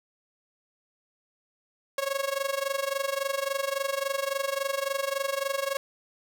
sawtooth tone with amplitude modulation, 550 Hz, C#5, 14 cents flat, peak -20 dBFS, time 1.98-5.77 s, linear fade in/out 2 ms, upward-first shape sine, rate 23.6 Hz, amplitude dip 85%, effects 9-bit

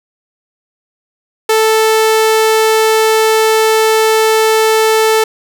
sawtooth tone, 440 Hz, A4, in tune, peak -4 dBFS, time 1.49-5.24 s, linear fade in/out 5 ms, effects none

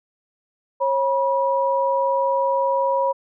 sine tone pair together, 544 / 969.3 Hz, C#5 / B5, -33 / -33 cents, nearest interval minor seventh, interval 1000 cents, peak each -20 dBFS, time 0.8-3.13 s, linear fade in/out 20 ms, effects none

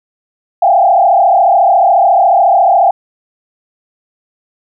sine tone with frequency modulation, 740 Hz, F#5, in tune, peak -5 dBFS, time 0.62-2.91 s, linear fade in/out 5 ms, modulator 34.1 Hz, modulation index 2.1, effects none

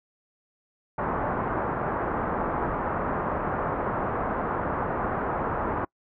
white low-pass noise, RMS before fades -28 dBFS, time 0.98-5.85 s, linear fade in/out 5 ms, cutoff 1300 Hz, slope 24 dB/octave, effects noise-tail reverb RT60 0.1 s tail -26 dB re dry + low-pass 2000 Hz 12 dB/octave

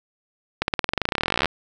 accelerating click train, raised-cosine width 0.3 ms, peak -4 dBFS, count 29, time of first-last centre 0.62-1.457 s, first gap 61 ms, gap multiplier 0.94, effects none

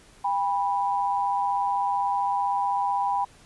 sine tone pair together, 801 / 983.2 Hz, G5 / B5, +37 / -8 cents, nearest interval major third, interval 355 cents, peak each -25 dBFS, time 0.24-3.25 s, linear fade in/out 10 ms, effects pink hiss -54 dBFS RMS until 3.45 s + resampled to 24000 Hz

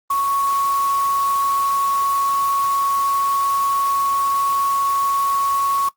sine tone in noise, 1108.7 Hz, C#6, in tune, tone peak -16 dBFS, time 0.1-5.89 s, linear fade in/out 5 ms, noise white, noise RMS -33 dBFS, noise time 0.1-5.89 s, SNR +14 dB, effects noise-tail reverb RT60 0.1 s tail -18 dB re dry + Opus 24 kbps

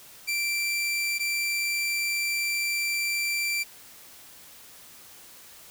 sawtooth tone pair in turn, 2349 / 2349 Hz, D7 / D7, 0 / 0 cents, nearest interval unison, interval 0 cents, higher neither, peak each -22 dBFS, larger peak neither, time 0.27-1.19 / 1.19-3.64 s, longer second, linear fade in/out 20 ms, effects white hiss -49 dBFS RMS until 5.7 s

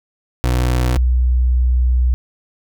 30% pulse / sine tone pair in turn, 61.74 / 62.05 Hz, B1 / B1, 0 / +9 cents, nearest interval unison, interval 9 cents, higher second, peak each -11 dBFS, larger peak neither, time 0.44-0.97 / 0.97-2.14 s, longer second, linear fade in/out 0 ms, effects none

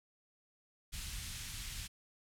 pink band-stop noise, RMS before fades -43 dBFS, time 0.92-1.88 s, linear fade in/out 20 ms, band 100 to 2400 Hz, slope 12 dB/octave, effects low-pass 12000 Hz 12 dB/octave

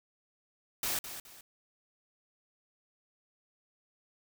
white noise with echo, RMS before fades -33 dBFS, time 0.83-0.99 s, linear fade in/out 2 ms, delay 210 ms, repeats 2, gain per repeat -10 dB, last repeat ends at 1.41 s, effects none

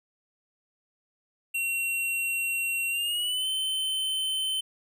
square tone with pitch glide, 2736 to 3071 Hz, F7 to G7, -36 to -36 cents, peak -27 dBFS, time 1.54-4.61 s, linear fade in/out 10 ms, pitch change +200 cents, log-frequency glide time 2.89-3.47 s, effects none

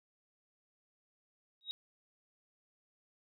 sine tone with exponential growth, 3799 Hz, A#7, 32 cents sharp, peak -32 dBFS, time 1.61-1.71 s, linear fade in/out 0 ms, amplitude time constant 20 ms, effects none

